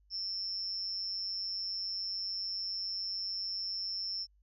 sine tone with amplitude modulation, 5360 Hz, E8, 28 cents sharp, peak -31 dBFS, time 0.1-4.27 s, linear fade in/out 50 ms, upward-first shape sine, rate 193 Hz, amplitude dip 75%, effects added 50 Hz sine -64 dBFS peak until 4.42 s

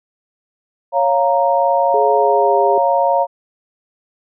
sine chord, Bb minor, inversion first, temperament equal, 554.4 / 698.5 / 932.3 Hz, Db5 / F5 / Bb5, 0 / 0 / 0 cents, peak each -16 dBFS, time 0.92-3.27 s, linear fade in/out 50 ms
sine tone with pitch glide, 422.2 to 403.4 Hz, G#4 to G4, +29 to +50 cents, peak -16 dBFS, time 1.94-2.78 s, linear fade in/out 2 ms, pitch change -79 cents, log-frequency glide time 2.14-2.57 s
effects none

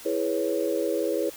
sine chord, C# minor seventh, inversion first, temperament equal, 329.6 / 415.3 / 493.9 / 554.4 Hz, E4 / G#4 / B4 / C#5, 0 / 0 / 0 / 0 cents, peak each -29 dBFS, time 0.05-1.3 s, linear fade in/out 10 ms, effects white hiss -44 dBFS RMS until 1.36 s

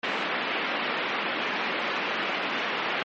white band-pass noise, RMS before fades -29 dBFS, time 0.03-3.03 s, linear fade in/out 5 ms, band 200 to 2800 Hz, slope 24 dB/octave, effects MP3 32 kbps

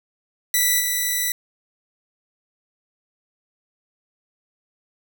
5% pulse tone with level steps, 1972 Hz, B6, 3 cents flat, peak -6 / -10 dBFS, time 0.54-1.32 s, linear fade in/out 2 ms, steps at 0.79 s, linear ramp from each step 20 ms, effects none

